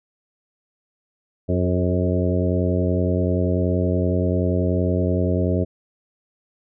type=harmonic tone with a mistuned harmonic; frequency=90.5 Hz; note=F#2; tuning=38 cents flat; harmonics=1 / 2 / 3 / 4 / 5 / 6 / 7; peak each=-21 / -24 / -26 / -27 / -28 / -29 / -29 dBFS; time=1.48-5.65 s; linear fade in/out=20 ms; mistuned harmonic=5; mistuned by=-30 cents; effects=none